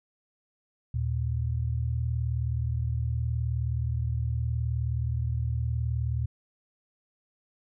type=tone pair together; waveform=sine; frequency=78.31 / 117.5 Hz; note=D#2 / A#2; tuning=+12 / +14 cents; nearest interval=perfect fifth; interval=702 cents; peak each=-29 / -28 dBFS; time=0.94-6.26 s; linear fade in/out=5 ms; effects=none